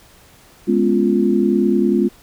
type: chord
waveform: sine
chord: C# dominant seventh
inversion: second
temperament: equal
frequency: 207.7 / 246.9 / 277.2 / 349.2 Hz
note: G#3 / B3 / C#4 / E#4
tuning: 0 / 0 / 0 / 0 cents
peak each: -17 / -19 / -21 / -17 dBFS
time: 0.67-2.09 s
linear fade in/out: 20 ms
effects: pink hiss -48 dBFS RMS until 2.22 s